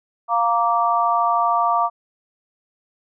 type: chord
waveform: sine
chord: Bb major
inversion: second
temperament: just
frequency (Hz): 699.2 / 932.3 / 1165.4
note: F5 / Bb5 / D6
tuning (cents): +2 / 0 / -14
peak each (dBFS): -20 / -21 / -19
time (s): 0.28-1.9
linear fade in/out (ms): 50
effects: none